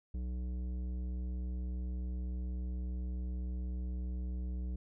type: tone with tanh clipping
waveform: sine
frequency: 61.74 Hz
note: B1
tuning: in tune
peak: -37 dBFS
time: 0.14-4.76 s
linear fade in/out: 5 ms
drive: 12 dB
effects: none

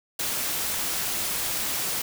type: noise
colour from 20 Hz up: white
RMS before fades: -28 dBFS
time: 0.19-2.02 s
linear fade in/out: 5 ms
effects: none

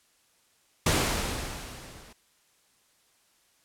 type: noise with level ramp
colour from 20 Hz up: pink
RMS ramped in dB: -22 to -51 dBFS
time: 0.86-2.13 s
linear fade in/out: 5 ms
effects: white hiss -66 dBFS RMS until 3.64 s + low-pass 11000 Hz 12 dB/octave

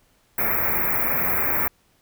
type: band-stop noise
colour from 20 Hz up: white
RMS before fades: -22 dBFS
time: 0.38-1.68 s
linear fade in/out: 5 ms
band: 2400 to 13000 Hz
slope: 96 dB/octave
effects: pink hiss -62 dBFS RMS until 2.01 s

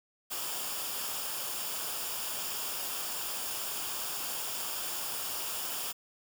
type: noise with comb filter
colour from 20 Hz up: white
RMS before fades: -36 dBFS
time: 0.3-5.93 s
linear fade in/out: 20 ms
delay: 0.49 ms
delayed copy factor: -0.55
effects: none

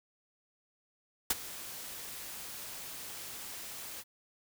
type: noise with ADSR envelope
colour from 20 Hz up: white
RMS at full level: -26 dBFS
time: 1.3-4.04 s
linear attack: 6 ms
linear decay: 29 ms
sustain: -18 dB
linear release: 40 ms
effects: none

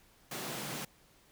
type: high-pass noise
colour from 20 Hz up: pink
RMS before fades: -40 dBFS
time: 0.31-0.85 s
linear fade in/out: 5 ms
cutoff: 120 Hz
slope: 96 dB/octave
effects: pink hiss -64 dBFS RMS until 1.31 s

